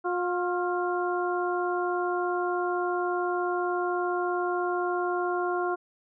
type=harmonic tone with a mistuned harmonic; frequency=356.6 Hz; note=F4; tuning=36 cents sharp; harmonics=1 / 2 / 3 / 4; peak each=-28 / -31 / -33 / -34 dBFS; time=0.04-5.76 s; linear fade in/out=20 ms; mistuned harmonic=4; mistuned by=-42 cents; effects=none